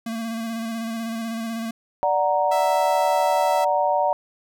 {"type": "tone with vibrato", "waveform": "square", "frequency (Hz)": 227.2, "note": "A#3", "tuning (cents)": -44, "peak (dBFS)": -27, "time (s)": [0.06, 1.71], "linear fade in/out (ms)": 5, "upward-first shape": "square", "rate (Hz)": 16, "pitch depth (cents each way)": 24}
{"type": "chord", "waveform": "sine", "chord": "D augmented", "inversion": "none", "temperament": "equal", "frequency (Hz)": [587.3, 740, 932.3], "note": ["D5", "F#5", "A#5"], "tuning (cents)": [0, 0, 0], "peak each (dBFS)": -22, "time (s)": [2.03, 4.13], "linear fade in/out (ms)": 0}
{"type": "tone", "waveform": "sawtooth", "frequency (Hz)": 659.3, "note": "E5", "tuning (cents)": 0, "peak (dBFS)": -22, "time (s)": [2.51, 3.65], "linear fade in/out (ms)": 10}
{"effects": []}